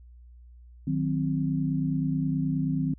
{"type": "chord", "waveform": "sine", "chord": "C diminished", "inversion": "first", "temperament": "equal", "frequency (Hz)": [155.56, 185, 261.6], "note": ["Eb3", "Gb3", "C4"], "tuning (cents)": [0, 0, 0], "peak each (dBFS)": [-27, -32, -28], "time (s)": [0.87, 2.94], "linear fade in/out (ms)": 5, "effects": ["added 60 Hz sine -47 dBFS peak until 2.98 s"]}